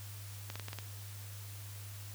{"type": "clicks", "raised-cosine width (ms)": 0.2, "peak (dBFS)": -24, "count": 6, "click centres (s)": [0.501, 0.556, 0.597, 0.684, 0.731, 0.787], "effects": ["added 101 Hz sine -45 dBFS peak until 2.14 s", "white hiss -52 dBFS RMS until 2.14 s"]}